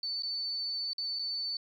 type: tone with dropouts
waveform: sine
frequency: 4507 Hz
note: C#8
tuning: 28 cents sharp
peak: -32 dBFS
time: 0.03-1.57 s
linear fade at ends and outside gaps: 2 ms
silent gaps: 0.223-0.232 / 0.933-0.981 / 1.189-1.193 s
effects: 11-bit